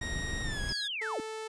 brown noise, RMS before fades -36 dBFS, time 0.01-0.73 s, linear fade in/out 5 ms
sawtooth tone with pitch glide, 1874 to 1659.9 Hz, A#6 to G#6, +9 to -1 cents, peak -33 dBFS, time 0.01-0.88 s, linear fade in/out 10 ms, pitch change -210 cents, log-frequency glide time 0.43-0.61 s
sine linear sweep, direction down, 5240 to 235.9 Hz, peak -33 dBFS, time 0.69-1.2 s, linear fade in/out 0 ms
sawtooth tone, 439.1 Hz, A4, 4 cents flat, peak -33 dBFS, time 1.01-1.48 s, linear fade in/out 10 ms
effects resampled to 22050 Hz

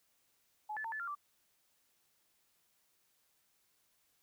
sine tone with pitch steps, 850 / 1736 / 904 / 1739 / 1388 / 1168 Hz, G#5 / A6 / A5 / A6 / F6 / D6, +40 / -24 / +47 / -21 / -11 / -10 cents, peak -38 dBFS, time 0.69-1.152 s, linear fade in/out 10 ms, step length 77 ms, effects white hiss -75 dBFS RMS until 4.22 s

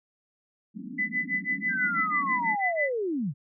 pink band-pass noise, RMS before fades -39 dBFS, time 0.74-2.56 s, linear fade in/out 20 ms, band 170 to 300 Hz, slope 96 dB/octave
sine tone with tremolo, 2003 Hz, B6, 24 cents sharp, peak -23 dBFS, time 0.98-2.92 s, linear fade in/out 10 ms, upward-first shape sine, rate 6.1 Hz, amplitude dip 100%
sine linear sweep, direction down, 1617 to 120.1 Hz, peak -26 dBFS, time 1.68-3.34 s, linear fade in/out 50 ms
effects none

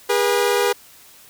sawtooth tone pair together, 407 / 484 Hz, G#4 / B4, -35 / -35 cents, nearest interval minor third, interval 300 cents, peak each -15 dBFS, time 0.09-0.73 s, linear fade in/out 10 ms, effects white hiss -47 dBFS RMS until 1.29 s

